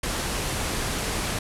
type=low-pass noise; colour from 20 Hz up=pink; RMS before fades=-28 dBFS; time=0.03-1.39 s; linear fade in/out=5 ms; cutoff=12000 Hz; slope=48 dB/octave; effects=none